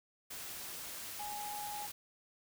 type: tone in noise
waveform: sine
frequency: 830.6 Hz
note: G#5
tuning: in tune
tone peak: -41 dBFS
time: 1.19-1.87 s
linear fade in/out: 10 ms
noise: white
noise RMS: -45 dBFS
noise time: 0.3-1.92 s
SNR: +1 dB
effects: none